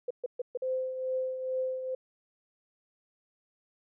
sine tone bursts, 493.9 Hz, B4, in tune, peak -29 dBFS, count 4, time 0.08-0.574 s, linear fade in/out 5 ms, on 26 ms, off 130 ms
sine tone with tremolo, 517 Hz, C5, 21 cents flat, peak -27 dBFS, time 0.62-1.95 s, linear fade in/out 5 ms, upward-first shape triangle, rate 2.3 Hz, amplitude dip 60%
effects none

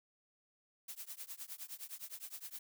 blue noise with tremolo, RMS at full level -44 dBFS, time 0.88-2.59 s, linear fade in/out 5 ms, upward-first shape triangle, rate 9.7 Hz, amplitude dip 100%, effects none

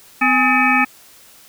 harmonic tone with a mistuned harmonic, 254.2 Hz, C4, 50 cents flat, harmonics 1 / 3 / 5 / 7 / 9 / 10, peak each -19 / -19 / -19 / -19 / -19 / -19 dBFS, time 0.21-0.85 s, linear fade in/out 10 ms, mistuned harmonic 3, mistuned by +140 cents, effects white hiss -46 dBFS RMS until 1.48 s

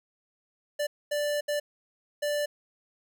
square tone bursts at uneven times, 587.3 Hz, D5, in tune, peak -27 dBFS, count 4, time 0.79-0.87 / 1.11-1.41 / 1.48-1.6 / 2.22-2.46 s, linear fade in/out 10 ms, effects none

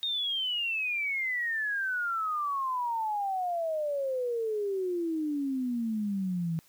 sine exponential sweep, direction down, 3724 to 160 Hz, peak -28 dBFS, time 0.03-6.59 s, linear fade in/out 0 ms, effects white hiss -62 dBFS RMS until 6.68 s

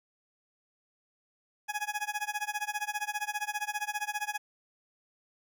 20% pulse tone with tremolo, 836 Hz, G#5, 11 cents sharp, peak -24 dBFS, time 1.68-4.38 s, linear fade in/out 20 ms, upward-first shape sine, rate 15 Hz, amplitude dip 95%, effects none

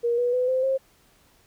sine tone with pitch steps, 472.7 / 487.1 / 502 / 517.3 / 533 Hz, A#4 / B4 / B4 / C5 / C5, +24 / -24 / +28 / -20 / +32 cents, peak -20 dBFS, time 0.03-0.78 s, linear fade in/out 20 ms, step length 150 ms, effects pink hiss -60 dBFS RMS until 1.46 s

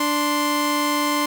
sawtooth tone pair together, 293.2 / 1046.5 Hz, D4 / C6, -3 / 0 cents, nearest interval octave + minor seventh, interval 2203 cents, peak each -18 dBFS, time 0-1.26 s, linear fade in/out 5 ms, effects 7-bit

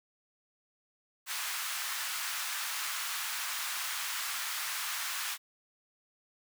pink high-pass noise, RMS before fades -36 dBFS, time 1.26-5.38 s, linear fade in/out 50 ms, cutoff 1100 Hz, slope 24 dB/octave, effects none

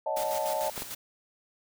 sine chord, D# half-diminished seventh, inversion third, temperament equal with one note detuned, 559.5 / 622.3 / 740 / 880 Hz, C#5 / D#5 / F#5 / A5, +16 / 0 / 0 / 0 cents, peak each -34 / -31 / -37 / -32 dBFS, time 0.06-0.7 s, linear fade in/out 5 ms
white noise with tremolo, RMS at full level -37 dBFS, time 0.16-0.95 s, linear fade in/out 10 ms, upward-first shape square, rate 6.7 Hz, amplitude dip 50%
clicks, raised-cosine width 1 ms, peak -24 dBFS, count 2, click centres 0.778 / 0.821 s
effects none

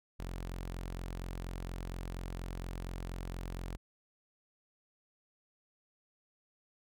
sawtooth tone, 44.24 Hz, F1, 23 cents sharp, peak -35 dBFS, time 0.19-3.77 s, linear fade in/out 10 ms, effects none

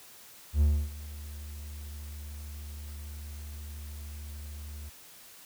triangle tone with ADSR envelope, 73.9 Hz, D2, 11 cents sharp, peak -17 dBFS, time 0.53-4.9 s, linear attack 82 ms, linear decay 280 ms, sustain -20 dB, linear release 19 ms, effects white hiss -52 dBFS RMS until 5.45 s

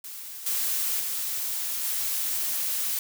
blue noise with level steps, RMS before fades -39 / -27 / -30 / -28 dBFS, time 0.04-2.99 s, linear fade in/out 2 ms, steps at 0.46 / 1 / 1.84 s, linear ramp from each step 5 ms, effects none

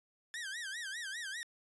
sawtooth tone with vibrato, 1723 Hz, A6, 37 cents flat, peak -36 dBFS, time 0.34-1.43 s, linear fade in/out 0 ms, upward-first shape sine, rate 5 Hz, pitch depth 200 cents each way, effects resampled to 24000 Hz

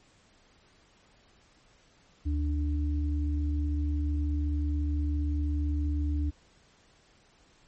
sine tone pair together, 74.32 / 293.7 Hz, D2 / D4, +21 / 0 cents, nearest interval 2 octaves, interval 2379 cents, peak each -26 / -35 dBFS, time 2.25-6.31 s, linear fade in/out 20 ms, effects pink hiss -62 dBFS RMS until 7.67 s + MP3 32 kbps

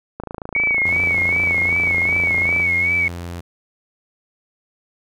click train, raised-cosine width 1 ms, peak -15 dBFS, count 67, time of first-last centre 0.2-2.6 s, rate 27.5 Hz
sine tone with vibrato, 2225 Hz, C#7, 6 cents sharp, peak -15 dBFS, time 0.55-3.08 s, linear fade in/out 2 ms, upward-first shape sine, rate 2.6 Hz, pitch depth 67 cents each way
sawtooth tone with pitch glide, 87.31 to 86.51 Hz, F2 to F2, 0 to -16 cents, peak -24 dBFS, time 0.85-3.41 s, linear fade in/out 10 ms, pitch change -16 cents, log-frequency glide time 1.15-1.84 s
effects none

